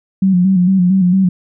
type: tone with vibrato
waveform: sine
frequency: 185 Hz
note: F#3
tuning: in tune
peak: -8 dBFS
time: 0.22-1.29 s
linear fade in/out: 5 ms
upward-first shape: square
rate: 4.4 Hz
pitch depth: 60 cents each way
effects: none